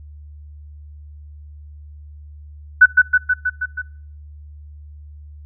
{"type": "tone with echo", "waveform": "sine", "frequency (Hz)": 1495, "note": "F#6", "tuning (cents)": 17, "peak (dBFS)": -3, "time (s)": [2.81, 2.86], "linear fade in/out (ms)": 10, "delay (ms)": 160, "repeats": 6, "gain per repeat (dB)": -3, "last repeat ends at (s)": 3.82, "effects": ["noise-tail reverb RT60 0.6 s tail -26 dB re dry", "added 74 Hz sine -36 dBFS peak until 5.45 s"]}